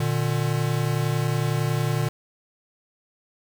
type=tone pair together; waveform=square; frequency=119.06 / 150 Hz; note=A#2 / D3; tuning=+37 / +37 cents; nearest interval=major third; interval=400 cents; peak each=-25 dBFS; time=0-2.09 s; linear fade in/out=5 ms; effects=none